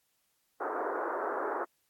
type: band-pass noise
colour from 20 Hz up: pink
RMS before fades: -34 dBFS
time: 0.6-1.65 s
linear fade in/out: 10 ms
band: 330 to 1500 Hz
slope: 48 dB/octave
effects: white hiss -75 dBFS RMS until 1.89 s + AAC 64 kbps